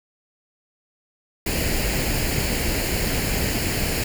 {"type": "noise with comb filter", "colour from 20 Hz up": "pink", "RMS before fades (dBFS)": -23, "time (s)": [1.46, 4.04], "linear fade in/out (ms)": 5, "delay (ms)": 0.42, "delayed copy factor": 0.6, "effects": []}